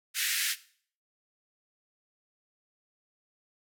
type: band-pass noise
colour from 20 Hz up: pink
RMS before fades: -30 dBFS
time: 0.14-0.56 s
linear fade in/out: 50 ms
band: 1600 to 16000 Hz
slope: 48 dB/octave
effects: noise-tail reverb RT60 0.5 s tail -17 dB re dry